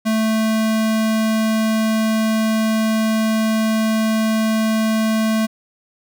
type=tone; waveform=square; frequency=220 Hz; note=A3; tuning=in tune; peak=-16 dBFS; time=0.05-5.47 s; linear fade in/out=20 ms; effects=none